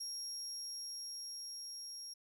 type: tone with level ramp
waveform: 35% pulse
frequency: 5588 Hz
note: F8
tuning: in tune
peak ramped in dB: -38 to -43 dBFS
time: 0-2.14 s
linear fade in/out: 10 ms
effects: none